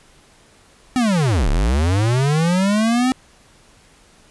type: linear two-way sweep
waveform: square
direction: down then up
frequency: 261.6 to 32.7 to 261.6 Hz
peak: -15 dBFS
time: 0.96-3.12 s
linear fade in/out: 0 ms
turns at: 1.49 s
effects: pink hiss -51 dBFS RMS until 4.3 s + resampled to 24000 Hz